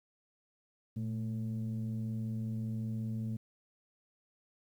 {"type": "tone pair together", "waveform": "sine", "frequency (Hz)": [114.7, 220], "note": ["A#2", "A3"], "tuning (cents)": [-28, 0], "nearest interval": "major seventh", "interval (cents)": 1128, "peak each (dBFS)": [-34, -36], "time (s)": [0.96, 3.37], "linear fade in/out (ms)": 10, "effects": ["tanh soft clip ceiling -30 dBFS", "11-bit"]}